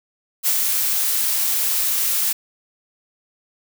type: noise with ADSR envelope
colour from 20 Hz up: blue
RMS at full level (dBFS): -17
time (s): 0.43-2.33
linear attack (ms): 41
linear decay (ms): 67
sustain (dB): -3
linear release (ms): 9
effects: none